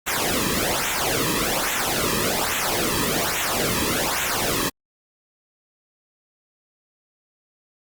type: noise with flanger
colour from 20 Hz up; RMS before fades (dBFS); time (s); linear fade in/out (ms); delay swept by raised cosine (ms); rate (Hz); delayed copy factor
pink; -23; 0.06-4.7; 20; 0.2 to 1.4; 1.2; -0.8
effects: Opus 48 kbps